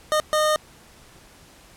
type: tone bursts at uneven times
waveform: 25% pulse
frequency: 613 Hz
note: D#5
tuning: 26 cents flat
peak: -14 dBFS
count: 2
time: 0.12-0.2 / 0.33-0.56 s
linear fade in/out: 0 ms
effects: pink hiss -50 dBFS RMS until 1.76 s + low-pass 12000 Hz 12 dB/octave